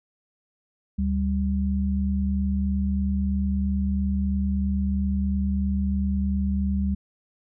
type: tone pair together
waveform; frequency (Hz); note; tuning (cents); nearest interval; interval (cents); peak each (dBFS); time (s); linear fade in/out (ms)
sine; 73.42 / 196.46; D2 / G3; 0 / +4; octave + perfect fourth; 1704; -24; 0.98-6.95; 10
effects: none